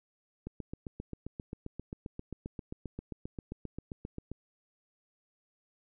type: click train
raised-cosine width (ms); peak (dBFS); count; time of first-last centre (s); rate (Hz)
3; -26; 30; 0.47-4.316; 7.54
effects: none